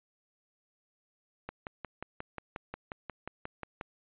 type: click train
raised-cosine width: 0.5 ms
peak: -23 dBFS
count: 14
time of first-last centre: 1.49-3.811 s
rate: 5.6 Hz
effects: resampled to 8000 Hz